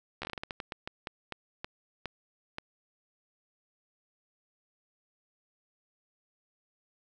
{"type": "slowing click train", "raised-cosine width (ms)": 0.3, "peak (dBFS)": -20, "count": 17, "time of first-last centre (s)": [0.22, 2.584], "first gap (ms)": 13, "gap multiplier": 1.28, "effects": []}